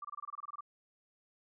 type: tone bursts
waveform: sine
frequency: 1174.7 Hz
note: D6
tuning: in tune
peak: -40 dBFS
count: 12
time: 0.02-0.608 s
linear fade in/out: 5 ms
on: 27 ms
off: 24 ms
effects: none